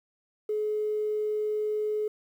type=tone; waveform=triangle; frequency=425.2 Hz; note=G#4; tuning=41 cents sharp; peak=-22 dBFS; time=0.49-2.08 s; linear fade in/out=5 ms; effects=tanh soft clip ceiling -24 dBFS + 10-bit